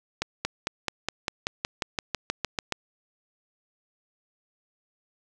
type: accelerating click train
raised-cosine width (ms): 0.2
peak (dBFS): -9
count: 15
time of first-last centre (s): 0.22-2.723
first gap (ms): 230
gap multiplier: 0.96
effects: none